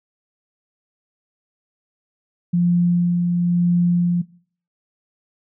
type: tone with tremolo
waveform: sine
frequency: 174.61 Hz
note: F3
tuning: in tune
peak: -13 dBFS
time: 2.53-4.22 s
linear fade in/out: 10 ms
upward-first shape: sine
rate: 1 Hz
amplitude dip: 30%
effects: noise-tail reverb RT60 0.5 s tail -21 dB re dry